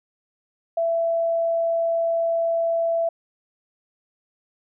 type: tone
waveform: sine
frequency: 667 Hz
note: E5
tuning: 20 cents sharp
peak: -19 dBFS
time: 0.77-3.09 s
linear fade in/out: 5 ms
effects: none